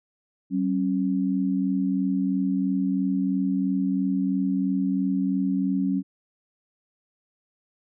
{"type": "tone pair together", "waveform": "sine", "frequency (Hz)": [190.4, 273.4], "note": ["F#3", "C#4"], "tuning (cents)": [50, -24], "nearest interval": "tritone", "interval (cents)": 626, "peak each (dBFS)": -24, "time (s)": [0.5, 6.03], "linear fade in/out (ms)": 50, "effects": []}